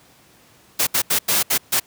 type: noise bursts at uneven times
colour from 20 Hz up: white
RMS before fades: -18 dBFS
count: 6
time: 0.79-0.87 / 0.94-1.02 / 1.1-1.19 / 1.28-1.43 / 1.5-1.58 / 1.72-1.8 s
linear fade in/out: 10 ms
effects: pink hiss -52 dBFS RMS until 1.86 s + high-pass 100 Hz 12 dB/octave